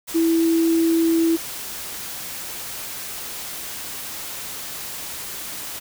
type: tone in noise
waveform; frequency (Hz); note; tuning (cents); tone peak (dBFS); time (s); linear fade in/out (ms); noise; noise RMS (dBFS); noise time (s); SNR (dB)
sine; 329.6; E4; 0; -15; 0.14-1.37; 20; white; -32; 0.07-5.8; +14
effects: none